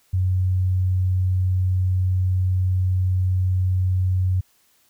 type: tone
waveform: sine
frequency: 92.5 Hz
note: F#2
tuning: in tune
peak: -17 dBFS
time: 0.13-4.41 s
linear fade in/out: 10 ms
effects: white hiss -61 dBFS RMS until 4.89 s